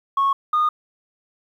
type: tone pair in turn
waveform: sine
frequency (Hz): 1100 / 1226.5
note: C#6 / D#6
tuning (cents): -14 / -25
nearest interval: major second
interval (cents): 189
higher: second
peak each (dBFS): -14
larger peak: neither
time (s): 0.17-0.33 / 0.53-0.69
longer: neither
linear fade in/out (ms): 5
effects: tanh soft clip ceiling -13 dBFS + 9-bit